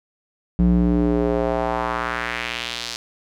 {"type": "tone with band-pass filter sweep", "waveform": "square", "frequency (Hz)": 59.1, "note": "A#1", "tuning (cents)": 24, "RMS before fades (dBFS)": -21, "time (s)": [0.59, 2.96], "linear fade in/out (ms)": 0, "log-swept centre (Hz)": [160, 5000], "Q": 1.9, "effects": []}